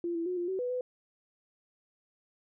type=tone with pitch steps; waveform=sine; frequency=344 / 333.8 / 362.7 / 349.3 / 378.3 / 494.1 / 501 Hz; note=F4 / E4 / F#4 / F4 / F#4 / B4 / B4; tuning=-26 / +22 / -34 / 0 / +38 / +1 / +25 cents; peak=-30 dBFS; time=0.04-0.81 s; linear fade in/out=2 ms; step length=110 ms; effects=none